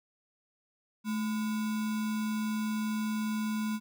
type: tone with sample-and-hold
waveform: sine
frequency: 216.1 Hz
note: A3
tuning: 31 cents flat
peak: -29 dBFS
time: 1.04-3.8 s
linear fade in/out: 50 ms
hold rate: 1225 Hz
effects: none